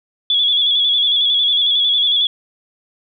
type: tone with vibrato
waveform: sine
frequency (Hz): 3398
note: G#7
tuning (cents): +39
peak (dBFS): -12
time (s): 0.3-2.27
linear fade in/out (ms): 2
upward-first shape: square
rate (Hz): 11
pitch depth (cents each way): 36
effects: none